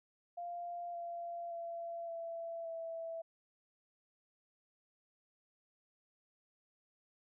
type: tone with pitch steps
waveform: sine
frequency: 696 / 686.8 / 677.8 / 668.8 / 660 Hz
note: F5 / F5 / E5 / E5 / E5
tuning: -6 / -29 / +48 / +25 / +2 cents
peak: -40 dBFS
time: 0.37-3.22 s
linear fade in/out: 10 ms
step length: 570 ms
effects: none